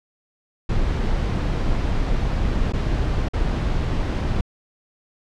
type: noise with dropouts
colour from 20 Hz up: brown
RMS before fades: -21 dBFS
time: 0.69-4.41 s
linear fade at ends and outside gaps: 5 ms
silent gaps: 2.724-2.734 / 3.286-3.334 s
effects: low-pass 5000 Hz 12 dB/octave